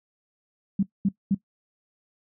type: tone bursts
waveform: sine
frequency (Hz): 196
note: G3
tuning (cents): 0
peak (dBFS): -18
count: 3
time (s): 0.79-1.347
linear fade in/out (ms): 5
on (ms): 39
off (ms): 220
effects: noise-tail reverb RT60 0.1 s tail -18 dB re dry